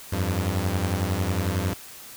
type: beating tone pair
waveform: sawtooth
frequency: 87.31 / 98.31 Hz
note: F2 / G2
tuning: 0 / +5 cents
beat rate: 11 Hz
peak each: -22 dBFS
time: 0.12-1.74 s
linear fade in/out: 10 ms
effects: white hiss -43 dBFS RMS until 2.16 s